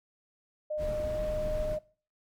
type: tone with pitch glide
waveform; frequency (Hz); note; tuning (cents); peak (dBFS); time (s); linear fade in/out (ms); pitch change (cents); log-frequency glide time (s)
sine; 608 to 613.3; D#5 to D#5; -40 to -25; -30; 0.7-1.79; 10; +15; 1-1.09
type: noise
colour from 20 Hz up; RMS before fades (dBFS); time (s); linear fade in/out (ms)
brown; -36; 0.77-1.79; 50
effects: noise-tail reverb RT60 0.4 s tail -20 dB re dry + MP3 96 kbps